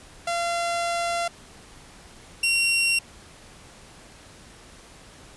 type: tone pair in turn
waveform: sawtooth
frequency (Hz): 686 / 2744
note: F5 / F7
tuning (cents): -31 / -31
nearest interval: 2 octaves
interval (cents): 2400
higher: second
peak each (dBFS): -20 / -16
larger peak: second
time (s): 0.27-1.28 / 2.43-2.99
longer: first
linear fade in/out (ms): 5
effects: pink hiss -48 dBFS RMS until 5.36 s + resampled to 24000 Hz